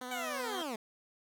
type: tone with vibrato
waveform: 10% pulse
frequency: 250.8 Hz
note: B3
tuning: 27 cents sharp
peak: -32 dBFS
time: 0.01-0.62 s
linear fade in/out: 5 ms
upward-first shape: sine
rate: 14 Hz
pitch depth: 20 cents each way
type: linear sweep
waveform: 15% pulse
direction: down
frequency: 769 to 207.7 Hz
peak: -30 dBFS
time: 0.11-0.76 s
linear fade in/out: 5 ms
type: tone with exponential growth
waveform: sine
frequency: 3200 Hz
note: G7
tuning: 35 cents sharp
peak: -38 dBFS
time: 0.17-0.63 s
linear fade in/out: 1 ms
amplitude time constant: 99 ms
effects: none